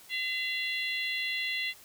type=harmonic tone with a mistuned harmonic; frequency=679 Hz; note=F5; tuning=49 cents flat; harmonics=3 / 4 / 5 / 6; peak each=-33 / -35 / -37 / -39 dBFS; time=0.09-1.74 s; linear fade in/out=50 ms; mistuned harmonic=4; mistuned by=+26 cents; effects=white hiss -54 dBFS RMS until 1.84 s